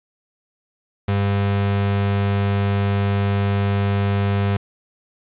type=tone; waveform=35% pulse; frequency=100 Hz; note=G2; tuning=35 cents sharp; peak=-15 dBFS; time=1.08-4.57 s; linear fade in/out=5 ms; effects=resampled to 8000 Hz + 7-bit